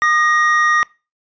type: tone pair together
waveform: triangle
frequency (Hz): 1221.7 / 1881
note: D#6 / A#6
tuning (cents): -32 / +15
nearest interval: perfect fifth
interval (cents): 747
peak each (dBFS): -13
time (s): 0.02-0.83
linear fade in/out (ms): 0
effects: noise-tail reverb RT60 0.3 s tail -23 dB re dry + resampled to 16000 Hz